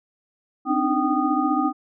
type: tone cluster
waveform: sine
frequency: 258.6 / 293.4 / 308.3 / 773 / 1232 Hz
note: C4 / D4 / D#4 / G5 / D#6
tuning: -20 / -2 / -16 / -24 / -17 cents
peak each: -25 dBFS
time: 0.65-1.73 s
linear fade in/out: 50 ms
effects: none